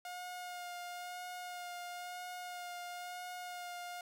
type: tone with vibrato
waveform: sawtooth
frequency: 714 Hz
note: F5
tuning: 38 cents sharp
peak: -39 dBFS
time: 0.05-4.01 s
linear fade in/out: 2 ms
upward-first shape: sine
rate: 1 Hz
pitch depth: 17 cents each way
effects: none